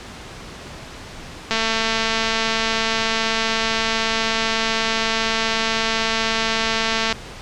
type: click train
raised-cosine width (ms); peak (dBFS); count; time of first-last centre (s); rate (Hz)
0.2; -3; 1259; 1.51-7.126; 224
effects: pink hiss -36 dBFS RMS until 7.41 s + low-pass 6000 Hz 12 dB/octave